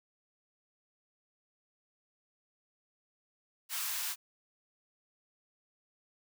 white high-pass noise, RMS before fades -36 dBFS, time 3.69-4.16 s, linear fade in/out 50 ms, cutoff 890 Hz, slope 24 dB/octave, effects none

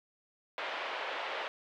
pink band-pass noise, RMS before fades -38 dBFS, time 0.58-1.48 s, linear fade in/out 0 ms, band 510 to 3300 Hz, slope 24 dB/octave, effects none

